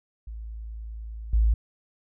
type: tone with level steps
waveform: sine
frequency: 55 Hz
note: A1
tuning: in tune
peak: -34 / -17 dBFS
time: 0.27-1.54 s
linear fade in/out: 5 ms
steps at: 1.33 s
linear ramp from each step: 5 ms
effects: none